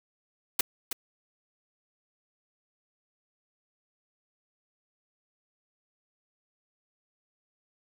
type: noise with echo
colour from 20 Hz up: white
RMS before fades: -24 dBFS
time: 0.59-0.61 s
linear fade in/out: 5 ms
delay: 320 ms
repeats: 1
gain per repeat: -8 dB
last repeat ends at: 0.93 s
effects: none